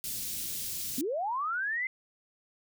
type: band-stop noise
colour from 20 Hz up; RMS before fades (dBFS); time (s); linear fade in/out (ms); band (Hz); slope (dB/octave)
white; -36; 0.04-1.01; 0; 260 to 3900; 12
type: linear sweep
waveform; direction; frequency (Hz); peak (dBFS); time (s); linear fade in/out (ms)
sine; up; 235.6 to 2093; -29; 0.98-1.87; 2
effects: none